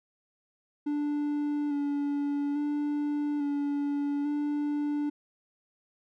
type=tone with vibrato; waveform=triangle; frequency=289.9 Hz; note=D4; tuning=22 cents flat; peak=-25 dBFS; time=0.86-5.1 s; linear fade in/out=10 ms; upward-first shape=square; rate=0.59 Hz; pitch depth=20 cents each way; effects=none